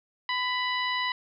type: harmonic tone with a mistuned harmonic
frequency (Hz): 990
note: B5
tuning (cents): +4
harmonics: 1 / 2 / 3 / 4 / 5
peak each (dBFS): -30 / -30 / -34 / -35 / -43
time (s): 0.29-1.12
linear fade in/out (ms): 2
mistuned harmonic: 1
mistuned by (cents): +25
effects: none